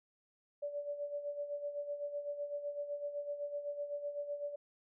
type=tone with tremolo; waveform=sine; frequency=579 Hz; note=D5; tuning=25 cents flat; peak=-35 dBFS; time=0.62-4.56 s; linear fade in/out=10 ms; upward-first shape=sine; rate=7.9 Hz; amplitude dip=65%; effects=none